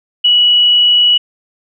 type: tone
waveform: sine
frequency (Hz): 2933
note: F#7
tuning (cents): -16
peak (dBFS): -6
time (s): 0.24-1.18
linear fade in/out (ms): 10
effects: none